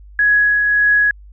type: tone with tremolo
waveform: sine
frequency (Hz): 1673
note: G#6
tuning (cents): +12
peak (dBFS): -9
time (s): 0.19-1.11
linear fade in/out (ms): 2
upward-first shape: triangle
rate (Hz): 1.7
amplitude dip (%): 35
effects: added 50 Hz sine -37 dBFS peak until 1.32 s